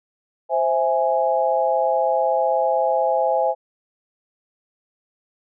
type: chord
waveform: sine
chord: C augmented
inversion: none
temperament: equal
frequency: 523.3 / 659.3 / 830.6 Hz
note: C5 / E5 / G#5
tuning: 0 / 0 / 0 cents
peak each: -21 dBFS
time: 0.49-3.55 s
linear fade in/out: 50 ms
effects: none